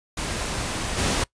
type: noise with level steps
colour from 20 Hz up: pink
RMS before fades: -28 / -23 dBFS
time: 0.17-1.24 s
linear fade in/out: 5 ms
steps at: 0.97 s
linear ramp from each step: 20 ms
effects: noise-tail reverb RT60 0.1 s tail -22 dB re dry + resampled to 22050 Hz